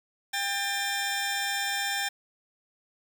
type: tone pair together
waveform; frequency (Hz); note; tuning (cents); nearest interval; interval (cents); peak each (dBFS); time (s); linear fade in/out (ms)
15% pulse; 797.8 / 1791; G5 / A6; +30 / +30; octave + major second; 1400; -24; 0.33-2.09; 10
effects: 10-bit